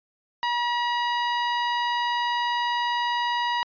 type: tone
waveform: sawtooth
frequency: 960 Hz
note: B5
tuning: 49 cents flat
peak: -19 dBFS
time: 0.43-3.63 s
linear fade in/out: 0 ms
effects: resampled to 11025 Hz